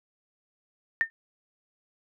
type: tone with exponential decay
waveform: sine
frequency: 1813 Hz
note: A#6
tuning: 49 cents flat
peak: -16 dBFS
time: 1.01-1.1 s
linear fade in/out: 0 ms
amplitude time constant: 18 ms
effects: none